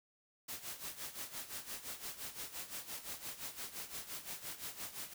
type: noise with tremolo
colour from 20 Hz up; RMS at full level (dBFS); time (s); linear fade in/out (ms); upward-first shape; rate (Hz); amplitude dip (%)
white; -43; 0.48-5.14; 10; sine; 5.8; 75
effects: none